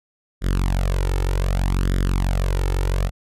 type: tone with flanger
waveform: sawtooth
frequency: 46.05 Hz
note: F#1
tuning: 7 cents flat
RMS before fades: -20 dBFS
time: 0.41-3.11 s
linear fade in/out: 50 ms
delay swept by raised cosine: 0.57 to 2.27 ms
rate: 0.65 Hz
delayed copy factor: +0.8
effects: resampled to 32000 Hz